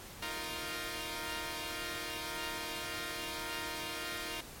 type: chord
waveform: 5% pulse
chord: Eb suspended second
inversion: none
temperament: equal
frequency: 311.1 / 349.2 / 466.2 Hz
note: Eb4 / F4 / Bb4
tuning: 0 / 0 / 0 cents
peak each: -31 dBFS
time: 0.22-4.41 s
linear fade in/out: 5 ms
effects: pink hiss -49 dBFS RMS until 4.6 s + MP3 64 kbps